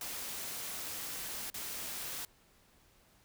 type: noise with dropouts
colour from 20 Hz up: white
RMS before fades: -41 dBFS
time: 0.01-2.25 s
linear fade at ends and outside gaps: 2 ms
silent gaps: 1.501-1.542 s
effects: pink hiss -66 dBFS RMS until 3.24 s